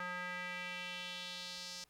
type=tone with band-pass filter sweep; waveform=square; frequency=179.5 Hz; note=F3; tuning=48 cents sharp; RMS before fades=-44 dBFS; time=0-1.84 s; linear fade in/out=2 ms; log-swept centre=1500 to 5400 Hz; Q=2.4; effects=pink hiss -72 dBFS RMS until 1.89 s